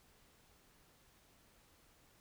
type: silence
effects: pink hiss -68 dBFS RMS until 2.2 s